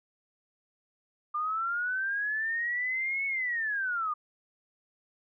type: linear two-way sweep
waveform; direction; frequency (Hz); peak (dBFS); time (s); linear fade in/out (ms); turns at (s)
sine; up then down; 1193 to 2217 to 1193; -28; 1.34-4.14; 10; 3.26
effects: none